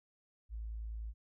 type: tone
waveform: sine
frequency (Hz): 55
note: A1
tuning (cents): 0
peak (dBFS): -39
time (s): 0.49-1.14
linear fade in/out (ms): 50
effects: none